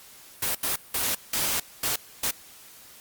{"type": "noise bursts at uneven times", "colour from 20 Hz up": "white", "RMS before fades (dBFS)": -26, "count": 6, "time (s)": [[0.42, 0.55], [0.63, 0.76], [0.94, 1.15], [1.33, 1.6], [1.83, 1.96], [2.23, 2.31]], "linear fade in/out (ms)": 5, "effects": ["white hiss -49 dBFS RMS until 3 s", "Opus 48 kbps"]}